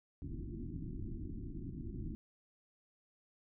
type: low-pass noise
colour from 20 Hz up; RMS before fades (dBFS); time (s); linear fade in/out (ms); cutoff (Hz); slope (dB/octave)
pink; -43; 0.22-2.15; 0; 360; 96
effects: none